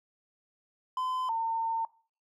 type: tone pair in turn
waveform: triangle / sine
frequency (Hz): 1022 / 906.7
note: C6 / A#5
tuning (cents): -41 / -48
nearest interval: major second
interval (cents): 207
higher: first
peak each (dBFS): -27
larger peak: neither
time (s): 0.97-1.29 / 1.29-1.85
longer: second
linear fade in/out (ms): 2
effects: noise-tail reverb RT60 0.4 s tail -21 dB re dry